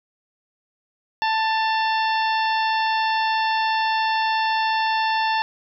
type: harmonic tone with a mistuned harmonic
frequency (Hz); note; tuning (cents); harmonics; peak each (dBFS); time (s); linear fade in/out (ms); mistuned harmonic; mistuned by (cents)
883; A5; +6; 1 / 2 / 3 / 4 / 5 / 6; -20 / -26 / -30 / -32 / -34 / -36; 1.22-5.42; 0; 3; +41
effects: none